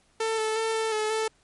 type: tone with pitch steps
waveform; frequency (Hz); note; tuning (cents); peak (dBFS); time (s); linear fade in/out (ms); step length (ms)
sawtooth; 445.9 / 437.4 / 446.9 / 444.1 / 430.1 / 440.3; A4 / A4 / A4 / A4 / A4 / A4; +23 / -10 / +27 / +16 / -39 / +1; -21; 0.2-1.28; 5; 180
effects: pink hiss -64 dBFS RMS until 1.43 s + MP3 48 kbps